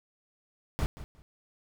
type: noise with echo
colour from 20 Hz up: brown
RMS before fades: -28 dBFS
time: 0.79-0.86 s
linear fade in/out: 0 ms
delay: 180 ms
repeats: 2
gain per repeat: -14 dB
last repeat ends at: 1.22 s
effects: none